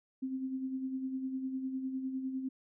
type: tone with tremolo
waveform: sine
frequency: 262.6 Hz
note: C4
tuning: 6 cents sharp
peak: -32 dBFS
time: 0.22-2.49 s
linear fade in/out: 10 ms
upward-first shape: sine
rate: 9.9 Hz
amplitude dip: 50%
effects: none